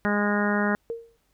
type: harmonic tone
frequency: 206 Hz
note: G#3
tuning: 14 cents flat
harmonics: 1 / 2 / 3 / 4 / 5 / 6 / 7 / 8 / 9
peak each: -24 / -30 / -31 / -33 / -34 / -35 / -30 / -33 / -32 dBFS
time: 0.05-0.75 s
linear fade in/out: 0 ms
type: tone with exponential decay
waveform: sine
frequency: 461.7 Hz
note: A#4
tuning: 17 cents flat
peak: -25 dBFS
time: 0.9-1.17 s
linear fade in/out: 0 ms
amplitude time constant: 57 ms
effects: added 50 Hz sine -70 dBFS peak until 1.33 s + pink hiss -70 dBFS RMS until 1.33 s